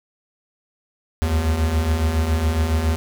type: beating tone pair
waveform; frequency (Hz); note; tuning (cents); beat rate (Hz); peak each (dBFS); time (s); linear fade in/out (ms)
square; 73.42 / 80.62; D2 / E2; 0 / -38; 7.2; -25 / -19; 1.22-2.96; 0
effects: none